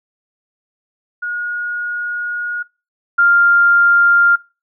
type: tone pair in turn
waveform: sine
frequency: 1441 / 1397.6 Hz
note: F#6 / F6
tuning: -46 / +1 cents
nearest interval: minor second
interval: 53 cents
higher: first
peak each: -19 / -8 dBFS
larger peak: second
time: 1.22-2.63 / 3.18-4.36 s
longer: first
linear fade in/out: 10 ms
effects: noise-tail reverb RT60 0.3 s tail -23 dB re dry